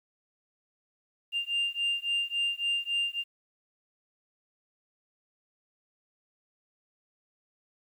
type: beating tone pair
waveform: sine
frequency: 2794 / 2797.6 Hz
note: F7 / F7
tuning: 0 / +2 cents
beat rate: 3.6 Hz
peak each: -29 dBFS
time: 1.32-3.24 s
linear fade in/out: 50 ms
effects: tanh soft clip ceiling -23 dBFS + 10-bit